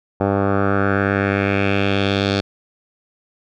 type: tone with low-pass filter sweep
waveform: 10% pulse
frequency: 99.1 Hz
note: G2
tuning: 19 cents sharp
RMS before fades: -18 dBFS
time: 0.2-2.41 s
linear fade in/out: 10 ms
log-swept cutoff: 920 to 4300 Hz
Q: 2.8
effects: none